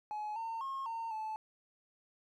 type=tone with pitch steps; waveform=triangle; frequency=846 / 908 / 1079 / 912 / 871 Hz; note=G#5 / A#5 / C#6 / A#5 / A5; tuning=+32 / -46 / -47 / -38 / -18 cents; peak=-34 dBFS; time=0.11-1.36 s; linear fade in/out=0 ms; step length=250 ms; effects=tanh soft clip ceiling -32 dBFS